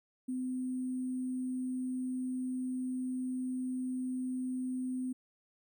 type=tone with sample-and-hold; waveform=sine; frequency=255.2 Hz; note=C4; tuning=43 cents flat; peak=-33 dBFS; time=0.28-5.13 s; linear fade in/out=10 ms; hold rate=8820 Hz; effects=none